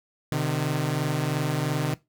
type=tone pair together; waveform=sawtooth; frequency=129.21 / 152.1 Hz; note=C3 / D#3; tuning=-21 / -39 cents; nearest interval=minor third; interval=282 cents; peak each=-24 / -22 dBFS; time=0.32-1.94 s; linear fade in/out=0 ms; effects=noise-tail reverb RT60 0.2 s tail -19 dB re dry